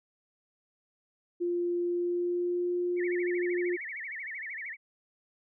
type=tone with pitch glide; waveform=sine; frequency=349.2 to 353.9 Hz; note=F4 to F4; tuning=0 to +23 cents; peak=-27 dBFS; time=1.4-3.77 s; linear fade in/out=20 ms; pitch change=+23 cents; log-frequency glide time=1.81-2.74 s
type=tone with vibrato; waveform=sine; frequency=2000 Hz; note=B6; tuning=21 cents sharp; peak=-36 dBFS; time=2.96-4.77 s; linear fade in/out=50 ms; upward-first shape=sine; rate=13 Hz; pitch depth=230 cents each way
effects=none